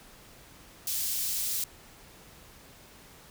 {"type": "high-pass noise", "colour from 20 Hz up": "white", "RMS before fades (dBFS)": -31, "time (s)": [0.87, 1.64], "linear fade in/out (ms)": 2, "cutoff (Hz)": 4100, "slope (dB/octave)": 12, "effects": ["pink hiss -53 dBFS RMS until 3.3 s"]}